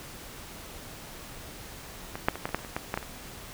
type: clicks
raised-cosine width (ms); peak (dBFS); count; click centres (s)
0.5; -20 / -6 / -21 / -14 / -23 / -11 / -29 / -26 / -14 / -13 / -14 / -25; 12; 2.155 / 2.285 / 2.356 / 2.455 / 2.491 / 2.546 / 2.591 / 2.648 / 2.765 / 2.941 / 2.975 / 3.028
effects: pink hiss -44 dBFS RMS until 3.53 s